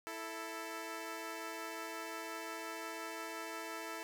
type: tone pair together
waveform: 10% pulse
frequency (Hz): 329.7 / 441.5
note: E4 / A4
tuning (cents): 0 / +6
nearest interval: perfect fourth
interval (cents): 506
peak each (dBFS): -36 / -37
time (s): 0.07-4.03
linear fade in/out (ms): 0
effects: none